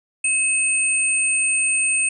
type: tone pair together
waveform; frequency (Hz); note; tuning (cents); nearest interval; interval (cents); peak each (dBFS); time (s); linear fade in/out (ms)
sine; 2577 / 8655; E7 / C#9; -40 / -42; octave + major sixth; 2098; -20 / -19; 0.24-2.09; 5
effects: none